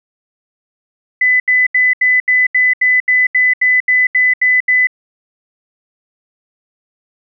sine tone bursts, 2004 Hz, B6, 25 cents sharp, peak -8 dBFS, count 14, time 1.21-4.871 s, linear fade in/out 5 ms, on 190 ms, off 77 ms, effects none

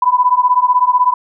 sine beating tone pair, 987.8 / 1003.8 Hz, B5 / B5, 0 / +28 cents, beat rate 16 Hz, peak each -12 dBFS, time 0.02-1.14 s, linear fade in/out 5 ms, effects none

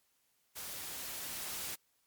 white noise with level ramp, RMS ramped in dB -44 to -40 dBFS, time 0.55-1.76 s, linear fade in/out 20 ms, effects white hiss -75 dBFS RMS until 2.06 s + MP3 96 kbps

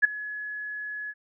sine tone with ADSR envelope, 1695 Hz, G#6, 35 cents sharp, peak -12 dBFS, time 0.02-1.14 s, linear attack 25 ms, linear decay 10 ms, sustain -20 dB, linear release 44 ms, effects none

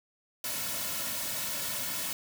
white noise with comb filter, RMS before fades -34 dBFS, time 0.44-2.13 s, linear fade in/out 2 ms, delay 2.5 ms, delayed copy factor -0.7, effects none

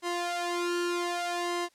sawtooth tone with flanger, 349.2 Hz, F4, in tune, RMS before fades -31 dBFS, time 0.02-1.69 s, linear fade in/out 50 ms, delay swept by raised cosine 0.98 to 2.18 ms, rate 0.65 Hz, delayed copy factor +0.85, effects white hiss -66 dBFS RMS until 1.74 s + low-pass 9000 Hz 12 dB/octave

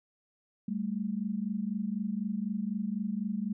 sine tone pair together, 196 / 220 Hz, G3 / A3, 0 / 0 cents, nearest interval major second, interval 200 cents, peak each -33 / -33 dBFS, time 0.68-3.53 s, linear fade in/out 5 ms, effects none

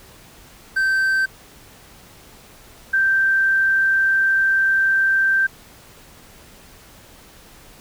triangle / sine tone pair in turn, 1554 / 1566.6 Hz, G6 / G6, -16 / -2 cents, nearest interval unison, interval 14 cents, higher second, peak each -14 dBFS, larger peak neither, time 0.76-1.26 / 2.93-5.47 s, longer second, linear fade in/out 10 ms, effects pink hiss -46 dBFS RMS until 7.8 s

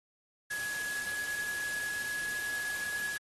sine tone in noise, 1682 Hz, G#6, 22 cents sharp, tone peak -34 dBFS, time 0.5-3.18 s, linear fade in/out 10 ms, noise white, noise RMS -41 dBFS, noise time 0.5-3.18 s, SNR +4 dB, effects AAC 32 kbps

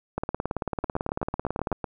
two click trains, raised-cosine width 1 ms, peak -13 / -15 dBFS, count 29 / 9, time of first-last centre 0.18-1.727 / 0.84-1.843 s, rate 18.1 / 7.98 Hz, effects none

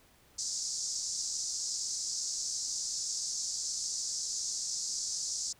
white band-pass noise, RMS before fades -36 dBFS, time 0.38-5.53 s, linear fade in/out 10 ms, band 4800 to 7400 Hz, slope 48 dB/octave, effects pink hiss -63 dBFS RMS until 5.59 s

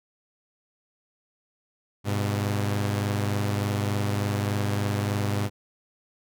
sawtooth tone pair together, 101.5 / 124.88 Hz, G#2 / B2, -39 / +20 cents, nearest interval major third, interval 359 cents, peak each -21 / -27 dBFS, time 2.04-5.5 s, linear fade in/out 50 ms, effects none

